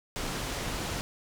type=low-pass noise; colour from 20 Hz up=pink; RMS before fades=-34 dBFS; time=0.16-1.01 s; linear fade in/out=0 ms; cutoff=8800 Hz; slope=12 dB/octave; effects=none